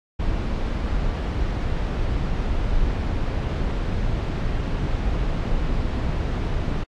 brown noise, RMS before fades -23 dBFS, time 0.19-6.84 s, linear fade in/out 10 ms, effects low-pass 4000 Hz 12 dB/octave + AAC 64 kbps

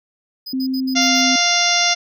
square tone bursts, 4998 Hz, D#8, 7 cents sharp, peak -28 dBFS, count 6, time 0.46-1.217 s, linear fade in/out 10 ms, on 72 ms, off 65 ms
sine tone with pitch glide, 261.6 to 258.6 Hz, C4 to C4, 0 to -20 cents, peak -18 dBFS, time 0.53-1.36 s, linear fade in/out 5 ms, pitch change -20 cents, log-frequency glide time 0.81-1.23 s
harmonic tone, 698.5 Hz, F5, in tune, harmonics 1 / 2 / 3 / 4 / 5 / 6 / 7 / 8 / 9, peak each -22 / -25 / -21 / -24 / -22 / -25 / -24 / -19 / -25 dBFS, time 0.95-1.95 s, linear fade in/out 20 ms
effects none

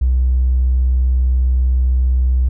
triangle tone, 63.2 Hz, B1, 41 cents sharp, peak -7 dBFS, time 0.01-2.49 s, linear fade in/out 10 ms, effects tanh soft clip ceiling -9 dBFS

